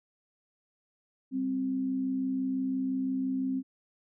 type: tone pair together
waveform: sine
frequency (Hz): 196.9 / 262.8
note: G3 / C4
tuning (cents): +8 / +8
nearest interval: perfect fourth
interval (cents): 500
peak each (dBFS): -38 / -28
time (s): 1.31-3.63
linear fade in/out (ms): 50
effects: none